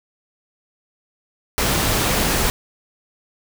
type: noise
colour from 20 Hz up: pink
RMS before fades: -19 dBFS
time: 1.58-2.5 s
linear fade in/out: 0 ms
effects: none